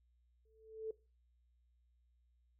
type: tone with exponential growth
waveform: sine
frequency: 440 Hz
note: A4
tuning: in tune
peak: -36 dBFS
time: 0.45-0.91 s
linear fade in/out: 5 ms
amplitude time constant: 100 ms
effects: noise-tail reverb RT60 0.3 s tail -20 dB re dry + added 60 Hz sine -70 dBFS peak until 2.59 s